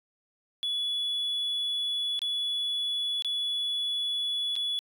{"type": "tone with dropouts", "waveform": "triangle", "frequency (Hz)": 3411, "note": "G#7", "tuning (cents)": 46, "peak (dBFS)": -25, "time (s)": [0.63, 4.79], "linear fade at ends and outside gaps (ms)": 0, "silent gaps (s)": [[2.192, 2.218], [3.222, 3.247], [4.555, 4.563]], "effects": ["tanh soft clip ceiling -22 dBFS"]}